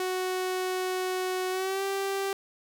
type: tone with pitch glide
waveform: sawtooth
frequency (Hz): 370 to 391.5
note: F#4 to G4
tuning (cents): 0 to -2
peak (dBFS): -24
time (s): 0-2.33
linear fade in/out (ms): 2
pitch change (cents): +98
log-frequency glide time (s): 1.5-1.83
effects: none